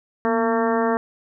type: harmonic tone with a mistuned harmonic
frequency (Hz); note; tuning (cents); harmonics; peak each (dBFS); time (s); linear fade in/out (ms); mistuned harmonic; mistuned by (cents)
226.7; A#3; -48; 1 / 2 / 3 / 4 / 5 / 6 / 7 / 8; -23 / -22 / -25 / -27 / -28 / -32 / -33 / -33; 0.25-0.97; 0; 1; +75
effects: none